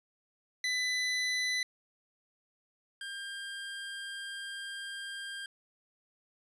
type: tone pair in turn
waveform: 25% pulse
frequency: 2000 / 1598 Hz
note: B6 / G6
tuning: +21 / +33 cents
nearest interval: major third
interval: 388 cents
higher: first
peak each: -26 / -35 dBFS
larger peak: first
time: 0.64-1.63 / 3.01-5.46 s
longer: second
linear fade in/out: 2 ms
effects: resampled to 22050 Hz